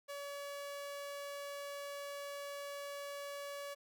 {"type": "tone", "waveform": "sawtooth", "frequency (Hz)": 568, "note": "C#5", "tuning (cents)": 42, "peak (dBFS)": -39, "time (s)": [0.08, 3.75], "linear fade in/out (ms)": 20, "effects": []}